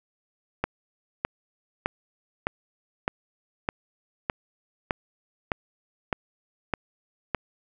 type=click train; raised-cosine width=0.5 ms; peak=-9 dBFS; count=12; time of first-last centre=0.64-7.347 s; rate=1.64 Hz; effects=none